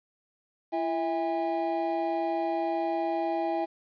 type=tone cluster; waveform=triangle; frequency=336.3 / 652 / 813 Hz; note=E4 / E5 / G#5; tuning=+35 / -19 / -37 cents; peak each=-29 dBFS; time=0.72-3.66 s; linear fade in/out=20 ms; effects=resampled to 11025 Hz + 10-bit